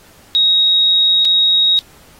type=tone with dropouts; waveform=sine; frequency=3779 Hz; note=A#7; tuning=23 cents sharp; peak=-9 dBFS; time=0.35-1.79 s; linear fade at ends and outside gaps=0 ms; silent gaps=1.249-1.253 s; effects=pink hiss -46 dBFS RMS until 2.19 s + AAC 48 kbps